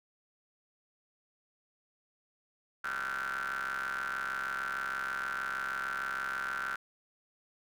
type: ring-modulated tone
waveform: 35% pulse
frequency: 66.4 Hz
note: C2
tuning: 26 cents sharp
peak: -29 dBFS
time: 2.84-6.76 s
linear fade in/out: 5 ms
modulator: 1450 Hz
effects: none